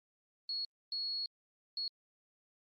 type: tone bursts at uneven times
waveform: sine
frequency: 4340 Hz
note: C#8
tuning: 37 cents flat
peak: -35 dBFS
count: 3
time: 0.49-0.65 / 0.92-1.26 / 1.77-1.88 s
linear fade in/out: 2 ms
effects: Opus 32 kbps